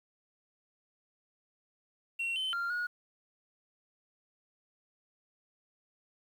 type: tone with pitch steps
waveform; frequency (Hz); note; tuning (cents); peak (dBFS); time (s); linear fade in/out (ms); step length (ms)
sine; 2731 / 3066 / 1390 / 1447; F7 / G7 / F6 / F#6; -39 / -39 / -9 / -39; -29; 2.19-2.87; 10; 170
effects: tanh soft clip ceiling -30 dBFS + 10-bit